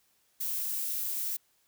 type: noise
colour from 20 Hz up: violet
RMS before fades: -33 dBFS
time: 0.4-1.37 s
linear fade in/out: 10 ms
effects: white hiss -70 dBFS RMS until 1.67 s